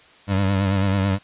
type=tone with vibrato; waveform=25% pulse; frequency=97.5 Hz; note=G2; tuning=9 cents flat; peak=-14 dBFS; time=0.27-1.19 s; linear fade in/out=50 ms; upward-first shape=triangle; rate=9.1 Hz; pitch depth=67 cents each way; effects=white hiss -50 dBFS RMS until 1.23 s + resampled to 8000 Hz